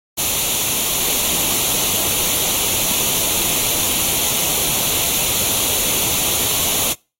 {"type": "noise with comb filter", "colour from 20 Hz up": "white", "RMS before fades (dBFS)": -18, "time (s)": [0.17, 6.94], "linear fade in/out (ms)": 20, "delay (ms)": 0.3, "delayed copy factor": 0.65, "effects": ["noise-tail reverb RT60 0.3 s tail -25 dB re dry", "AAC 48 kbps"]}